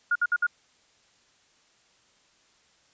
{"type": "tone bursts", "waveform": "sine", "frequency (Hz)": 1427, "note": "F6", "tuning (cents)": 37, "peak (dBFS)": -20, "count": 4, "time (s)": [0.11, 0.467], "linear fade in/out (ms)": 5, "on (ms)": 45, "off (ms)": 59, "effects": ["white hiss -63 dBFS RMS until 2.93 s", "resampled to 16000 Hz"]}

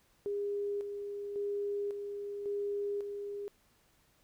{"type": "tone with tremolo", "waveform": "sine", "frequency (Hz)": 406.3, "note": "G#4", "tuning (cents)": -38, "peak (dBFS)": -32, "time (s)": [0.26, 3.48], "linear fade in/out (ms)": 0, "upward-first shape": "square", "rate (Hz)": 0.91, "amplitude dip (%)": 45, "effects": ["pink hiss -69 dBFS RMS until 4.23 s"]}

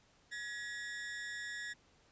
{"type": "ring-modulated tone", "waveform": "40% pulse", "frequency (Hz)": 1800, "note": "A6", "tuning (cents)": 39, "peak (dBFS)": -37, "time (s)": [0.31, 1.74], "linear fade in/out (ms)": 20, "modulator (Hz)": 120, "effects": ["pink hiss -68 dBFS RMS until 2.11 s", "resampled to 16000 Hz"]}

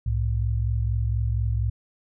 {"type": "tone pair together", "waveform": "sine", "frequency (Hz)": [64.4, 108.62], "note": ["C2", "A2"], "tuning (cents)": [-27, -22], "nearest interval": "major sixth", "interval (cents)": 905, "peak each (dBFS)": -24, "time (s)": [0.06, 1.7], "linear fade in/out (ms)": 5, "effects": []}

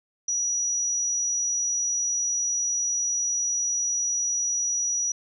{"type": "tone", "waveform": "sine", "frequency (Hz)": 5830, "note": "F#8", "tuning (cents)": -26, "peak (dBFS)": -23, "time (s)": [0.28, 5.12], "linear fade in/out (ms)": 5, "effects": []}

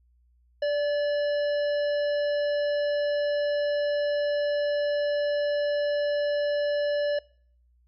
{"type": "harmonic tone with a mistuned harmonic", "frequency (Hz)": 584, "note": "D5", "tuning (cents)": -10, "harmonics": [1, 3, 5, 7, 9], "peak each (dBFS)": [-23, -36, -42, -44, -45], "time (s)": [0.62, 7.19], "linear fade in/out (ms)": 5, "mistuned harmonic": 3, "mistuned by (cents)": -29, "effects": ["noise-tail reverb RT60 0.6 s tail -25 dB re dry", "added 60 Hz sine -60 dBFS peak until 7.87 s"]}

